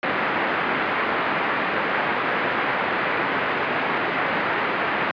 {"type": "low-pass noise", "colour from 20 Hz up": "white", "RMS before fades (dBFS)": -23, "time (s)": [0.03, 5.11], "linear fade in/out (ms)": 0, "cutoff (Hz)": 2100, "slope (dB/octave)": 24, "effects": ["high-pass 200 Hz 12 dB/octave", "resampled to 11025 Hz"]}